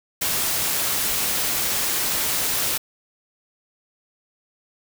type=noise; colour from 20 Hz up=white; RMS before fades=-23 dBFS; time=0.21-2.78 s; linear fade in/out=10 ms; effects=none